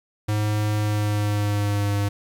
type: tone with pitch glide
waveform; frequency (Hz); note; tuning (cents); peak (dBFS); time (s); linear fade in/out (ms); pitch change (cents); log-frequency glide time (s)
square; 105.7 to 101.45; G#2 to G#2; +31 to -40; -21; 0.28-2.09; 10; -71; 0.77-1.97
effects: 10-bit